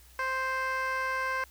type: tone with band-pass filter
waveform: 15% pulse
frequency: 523.3 Hz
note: C5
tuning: in tune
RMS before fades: -31 dBFS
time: 0.19-1.44 s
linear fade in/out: 2 ms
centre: 1400 Hz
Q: 1.1
effects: added 62 Hz sine -55 dBFS peak until 1.5 s + white hiss -58 dBFS RMS until 1.5 s

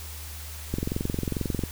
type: click train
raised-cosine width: 3 ms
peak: -14 dBFS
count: 21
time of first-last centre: 0.74-1.637 s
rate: 22.3 Hz
effects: added 76 Hz sine -38 dBFS peak until 1.71 s + white hiss -42 dBFS RMS until 1.71 s

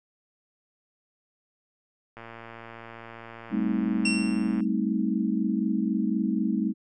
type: click train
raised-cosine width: 0.5 ms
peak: -27 dBFS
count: 281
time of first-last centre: 2.17-4.605 s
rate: 115 Hz
type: chord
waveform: sine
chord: A half-diminished seventh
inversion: third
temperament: equal with one note detuned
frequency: 196 / 220 / 261.6 / 317.1 Hz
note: G3 / A3 / C4 / Eb4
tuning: 0 / 0 / 0 / +33 cents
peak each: -28 / -27 / -31 / -30 dBFS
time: 3.5-6.74 s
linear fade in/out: 50 ms
type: tone with exponential decay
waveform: sawtooth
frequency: 2725 Hz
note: F7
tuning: 43 cents flat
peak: -19 dBFS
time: 4.05-4.65 s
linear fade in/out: 5 ms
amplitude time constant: 130 ms
effects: resampled to 22050 Hz

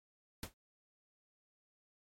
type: noise with exponential decay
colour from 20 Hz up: pink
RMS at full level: -38 dBFS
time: 0.43-0.54 s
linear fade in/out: 2 ms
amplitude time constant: 22 ms
effects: MP3 64 kbps

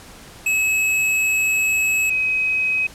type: tone pair in turn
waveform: square / sine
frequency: 2576 / 2533 Hz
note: E7 / D#7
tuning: -41 / +30 cents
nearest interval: unison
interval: 29 cents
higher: first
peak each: -17 dBFS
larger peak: neither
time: 0.46-2.1 / 2.1-2.87 s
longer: first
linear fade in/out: 5 ms
effects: pink hiss -42 dBFS RMS until 2.94 s + low-pass 12000 Hz 12 dB/octave

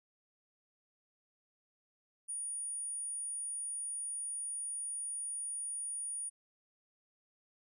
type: tone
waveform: sine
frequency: 9520 Hz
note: D9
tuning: 22 cents sharp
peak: -37 dBFS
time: 2.28-6.3 s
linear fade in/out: 20 ms
effects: none

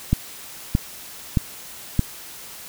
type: click train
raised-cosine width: 5 ms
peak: -4 dBFS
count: 4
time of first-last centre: 0.13-1.993 s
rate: 1.61 Hz
effects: white hiss -39 dBFS RMS until 2.68 s

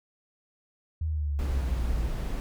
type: exponential sweep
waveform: sine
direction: down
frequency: 80.8 to 55 Hz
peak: -26 dBFS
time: 1.01-2.08 s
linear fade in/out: 5 ms
type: noise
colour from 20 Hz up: brown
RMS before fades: -32 dBFS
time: 1.39-2.4 s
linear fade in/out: 0 ms
effects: none

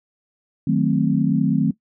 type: chord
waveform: sine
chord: D# diminished seventh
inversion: none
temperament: equal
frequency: 155.56 / 185 / 220 / 261.6 Hz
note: D#3 / F#3 / A3 / C4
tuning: 0 / 0 / 0 / 0 cents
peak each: -21 dBFS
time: 0.67-1.71 s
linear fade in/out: 5 ms
effects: noise-tail reverb RT60 0.1 s tail -18 dB re dry

